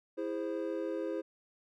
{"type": "chord", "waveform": "triangle", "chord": "E augmented", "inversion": "none", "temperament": "equal with one note detuned", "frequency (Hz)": [329.6, 410.5, 523.3], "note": ["E4", "G#4", "B#4"], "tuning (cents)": [0, -20, 0], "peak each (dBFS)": [-35, -37, -36], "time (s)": [0.17, 1.22], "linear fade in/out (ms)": 20, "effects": []}